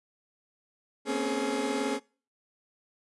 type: tone cluster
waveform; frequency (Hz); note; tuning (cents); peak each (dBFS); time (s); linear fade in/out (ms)
30% pulse; 230.7 / 258 / 276.3 / 421.8; A#3 / C4 / C#4 / G#4; -18 / -24 / -6 / +27; -34 / -32 / -30 / -29; 1.05-2; 50
effects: noise-tail reverb RT60 0.4 s tail -24 dB re dry + resampled to 24000 Hz